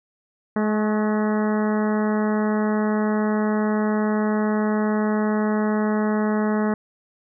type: harmonic tone with a mistuned harmonic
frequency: 212.8 Hz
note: G#3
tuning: 42 cents sharp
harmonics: 1 / 2 / 3 / 4 / 5 / 6 / 7 / 8 / 9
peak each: -20 / -26 / -30 / -32 / -34 / -36 / -37 / -38 / -39 dBFS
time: 0.56-6.74 s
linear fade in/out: 2 ms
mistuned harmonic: 5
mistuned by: +35 cents
effects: none